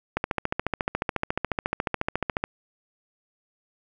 click train, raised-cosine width 0.5 ms, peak -9 dBFS, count 33, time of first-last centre 0.17-2.44 s, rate 14.1 Hz, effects none

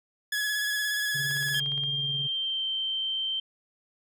sawtooth tone with vibrato, 1690 Hz, G#6, 30 cents sharp, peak -23 dBFS, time 0.32-1.6 s, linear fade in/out 5 ms, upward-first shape square, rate 17 Hz, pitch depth 20 cents each way
triangle tone with tremolo, 140 Hz, C#3, 18 cents sharp, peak -31 dBFS, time 1.14-2.28 s, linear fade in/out 20 ms, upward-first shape sine, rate 19 Hz, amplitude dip 50%
click train, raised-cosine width 0.3 ms, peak -29 dBFS, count 10, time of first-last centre 1.31-1.836 s, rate 17.1 Hz
sine tone with pitch glide, 3200 to 3123 Hz, G7 to G7, +35 to -7 cents, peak -27 dBFS, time 1.54-3.4 s, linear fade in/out 5 ms, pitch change -42 cents, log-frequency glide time 1.91-2.66 s
effects none

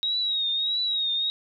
sine tone with vibrato, 3793 Hz, A#7, 29 cents sharp, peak -23 dBFS, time 0.03-1.3 s, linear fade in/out 0 ms, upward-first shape triangle, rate 1.6 Hz, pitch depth 81 cents each way, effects none

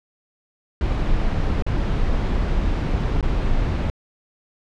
brown noise with dropouts, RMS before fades -20 dBFS, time 0.81-3.9 s, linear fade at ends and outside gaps 1 ms, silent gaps 1.623-1.665 / 3.21-3.227 s, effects low-pass 4000 Hz 12 dB/octave

